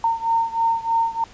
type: beating tone pair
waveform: sine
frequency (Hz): 913 / 916.2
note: A#5 / A#5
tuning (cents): -36 / -30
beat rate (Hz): 3.2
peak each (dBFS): -20 / -22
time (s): 0.04-1.24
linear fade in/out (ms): 2
effects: pink hiss -47 dBFS RMS until 1.33 s + resampled to 16000 Hz